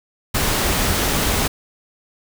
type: noise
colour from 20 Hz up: pink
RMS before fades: -19 dBFS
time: 0.34-1.48 s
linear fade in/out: 10 ms
effects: none